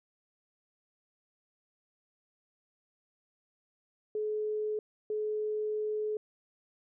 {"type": "tone bursts at uneven times", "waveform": "sine", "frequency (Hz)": 426.7, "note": "G#4", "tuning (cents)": 47, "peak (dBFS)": -30, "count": 2, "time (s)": [[4.15, 4.79], [5.1, 6.17]], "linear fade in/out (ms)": 2, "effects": []}